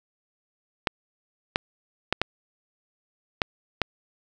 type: clicks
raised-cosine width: 0.3 ms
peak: -5 dBFS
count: 6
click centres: 0.872 / 1.559 / 2.126 / 2.216 / 3.418 / 3.817 s
effects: none